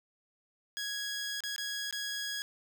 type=tone with dropouts; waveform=15% pulse; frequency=1661.2 Hz; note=G#6; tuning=in tune; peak=-28 dBFS; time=0.77-2.42 s; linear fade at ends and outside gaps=0 ms; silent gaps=1.405-1.437 / 1.562-1.581 / 1.91-1.926 s; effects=none